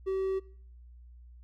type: tone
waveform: triangle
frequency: 382.8 Hz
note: G4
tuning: 41 cents flat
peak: -26 dBFS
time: 0.06-0.4 s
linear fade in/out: 20 ms
effects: noise-tail reverb RT60 0.7 s tail -25 dB re dry + added 60 Hz sine -49 dBFS peak until 1.43 s